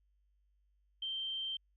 sine tone, 3136 Hz, G7, in tune, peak -36 dBFS, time 1.02-1.57 s, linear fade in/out 5 ms, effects added 50 Hz sine -70 dBFS peak until 1.76 s

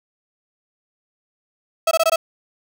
35% pulse tone bursts, 652 Hz, E5, 19 cents flat, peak -12 dBFS, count 5, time 1.87-2.16 s, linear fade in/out 5 ms, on 42 ms, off 20 ms, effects none

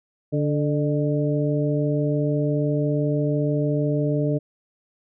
harmonic tone with a mistuned harmonic, 146 Hz, D3, 10 cents flat, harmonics 1 / 2 / 3 / 4, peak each -22 / -25 / -27 / -28 dBFS, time 0.32-4.39 s, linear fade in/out 20 ms, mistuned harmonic 4, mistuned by +51 cents, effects none

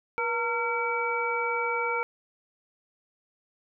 harmonic tone with a mistuned harmonic, 457.7 Hz, A#4, 32 cents flat, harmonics 1 / 2 / 3 / 5, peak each -31 / -31 / -31 / -31 dBFS, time 0.18-2.03 s, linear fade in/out 0 ms, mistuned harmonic 1, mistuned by +80 cents, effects none

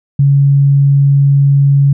sine tone, 140 Hz, C#3, 18 cents sharp, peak -5 dBFS, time 0.19-1.93 s, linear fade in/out 5 ms, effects none

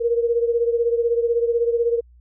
sine beating tone pair, 466.2 / 482.2 Hz, A#4 / B4, 0 / -41 cents, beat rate 16 Hz, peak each -18 / -23 dBFS, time 0-2.01 s, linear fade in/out 20 ms, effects added 60 Hz sine -47 dBFS peak until 2.2 s

